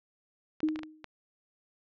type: clicks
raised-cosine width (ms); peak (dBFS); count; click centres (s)
0.2; -22; 6; 0.604 / 0.687 / 0.759 / 0.791 / 0.833 / 1.043
type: tone with exponential decay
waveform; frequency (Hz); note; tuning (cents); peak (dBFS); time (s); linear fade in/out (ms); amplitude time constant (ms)
sine; 311.1; D#4; 0; -22; 0.63-1.04; 2; 88
effects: low-pass 3000 Hz 12 dB/octave